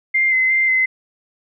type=tone with pitch steps; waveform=sine; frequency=2103 / 2050 / 2089 / 2052 Hz; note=C7 / C7 / C7 / C7; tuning=+8 / -36 / -3 / -34 cents; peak=-13 dBFS; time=0.14-0.86 s; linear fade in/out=10 ms; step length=180 ms; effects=none